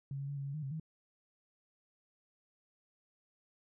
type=tone with pitch steps; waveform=sine; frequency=138 / 139.1 / 142.3 / 138.7 / 139.6 / 153.5 / 135.3 / 158.5 Hz; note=C#3 / C#3 / C#3 / C#3 / C#3 / D#3 / C#3 / D#3; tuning=-7 / +6 / +46 / +1 / +13 / -23 / -42 / +32 cents; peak=-37 dBFS; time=0.11-0.798 s; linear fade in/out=2 ms; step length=86 ms; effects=none